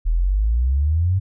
sine exponential sweep, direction up, 38.89 to 98 Hz, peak -15 dBFS, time 0.05-1.2 s, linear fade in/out 20 ms, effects none

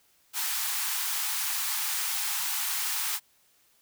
white high-pass noise, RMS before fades -30 dBFS, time 0.33-3.2 s, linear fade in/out 50 ms, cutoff 770 Hz, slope 96 dB/octave, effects white hiss -65 dBFS RMS until 3.81 s

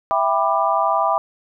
sine chord, E minor seventh, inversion none, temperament just, 659.3 / 791.1 / 988.9 / 1186.7 Hz, E5 / G5 / B5 / D6, 0 / +16 / +2 / +18 cents, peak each -21 dBFS, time 0.11-1.18 s, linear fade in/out 0 ms, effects none

